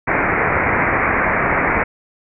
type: low-pass noise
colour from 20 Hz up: white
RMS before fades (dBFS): -17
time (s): 0.07-1.84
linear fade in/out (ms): 10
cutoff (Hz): 2300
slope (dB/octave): 96
effects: none